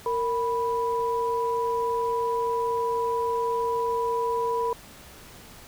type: tone pair together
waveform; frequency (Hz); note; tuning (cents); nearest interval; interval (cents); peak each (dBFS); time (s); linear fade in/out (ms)
sine; 461.9 / 985; A#4 / B5; -16 / -5; octave + minor second; 1311; -26; 0.06-4.73; 2
effects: pink hiss -47 dBFS RMS until 5.67 s